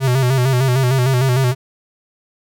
square tone with vibrato, 128.9 Hz, C3, 26 cents flat, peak -13 dBFS, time 0-1.55 s, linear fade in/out 50 ms, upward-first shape square, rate 6.6 Hz, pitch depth 66 cents each way, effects none

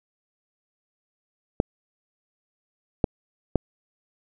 clicks, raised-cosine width 2 ms, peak -5 dBFS, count 3, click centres 1.601 / 3.042 / 3.557 s, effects none

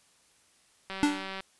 click train, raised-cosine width 0.3 ms, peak -22 dBFS, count 98, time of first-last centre 0.9-1.405 s, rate 192 Hz
square tone with exponential decay, 293.4 Hz, D4, 2 cents flat, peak -19 dBFS, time 1.03-1.32 s, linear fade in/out 0 ms, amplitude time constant 62 ms
effects white hiss -64 dBFS RMS until 1.59 s + resampled to 24000 Hz

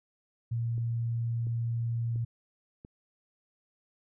sine tone, 116.54 Hz, A#2, in tune, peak -28 dBFS, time 0.51-2.25 s, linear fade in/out 10 ms
click train, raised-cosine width 3 ms, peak -34 dBFS, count 4, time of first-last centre 0.78-2.849 s, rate 1.45 Hz
effects none

